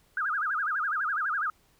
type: tone with vibrato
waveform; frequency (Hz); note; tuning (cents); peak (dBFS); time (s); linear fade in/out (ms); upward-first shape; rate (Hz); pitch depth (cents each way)
sine; 1413; F6; +20; -26; 0.17-1.5; 2; sine; 12; 270
effects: pink hiss -65 dBFS RMS until 1.79 s